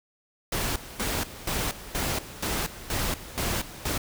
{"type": "noise with tremolo", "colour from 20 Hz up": "pink", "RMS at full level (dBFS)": -28, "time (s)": [0.52, 3.98], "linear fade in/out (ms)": 5, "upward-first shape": "square", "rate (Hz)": 2.1, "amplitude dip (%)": 80, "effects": []}